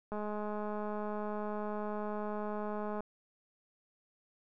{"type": "click train", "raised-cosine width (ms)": 1, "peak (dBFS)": -26, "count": 607, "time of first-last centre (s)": [0.12, 3.006], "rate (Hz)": 210, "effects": []}